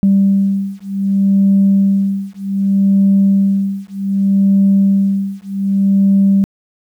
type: beating tone pair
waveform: sine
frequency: 196 / 196.65 Hz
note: G3 / G3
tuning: 0 / +6 cents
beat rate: 0.65 Hz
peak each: -12 dBFS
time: 0.03-6.44 s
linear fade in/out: 0 ms
effects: tanh soft clip ceiling -3 dBFS + 8-bit